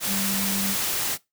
sine tone in noise, 196 Hz, G3, in tune, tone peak -28 dBFS, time 0.06-0.76 s, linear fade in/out 50 ms, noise white, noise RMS -26 dBFS, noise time 0-1.18 s, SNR -5 dB, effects noise-tail reverb RT60 0.2 s tail -21 dB re dry

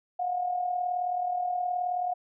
sine tone with amplitude modulation, 720 Hz, F#5, 47 cents flat, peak -24 dBFS, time 0.19-2.14 s, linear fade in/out 10 ms, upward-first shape sine, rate 38.9 Hz, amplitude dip 55%, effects none

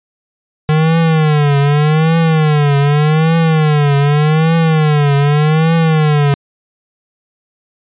square tone with vibrato, 152.6 Hz, D#3, 33 cents flat, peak -9 dBFS, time 0.69-6.34 s, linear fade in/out 0 ms, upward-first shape triangle, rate 0.84 Hz, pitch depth 150 cents each way, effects resampled to 8000 Hz

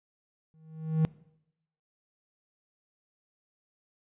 triangle tone with exponential growth, 158.5 Hz, D#3, 32 cents sharp, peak -17 dBFS, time 0.54-1.05 s, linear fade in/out 0 ms, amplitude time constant 110 ms, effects noise-tail reverb RT60 0.8 s tail -21 dB re dry + resampled to 8000 Hz

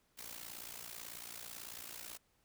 white noise with amplitude modulation, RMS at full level -45 dBFS, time 0.17-2.18 s, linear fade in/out 20 ms, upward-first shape sine, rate 58.2 Hz, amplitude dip 80%, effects pink hiss -75 dBFS RMS until 2.44 s

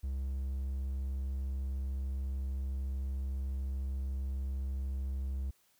triangle tone, 66.8 Hz, C2, 36 cents sharp, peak -31 dBFS, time 0.03-5.51 s, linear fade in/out 10 ms, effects white hiss -70 dBFS RMS until 5.79 s

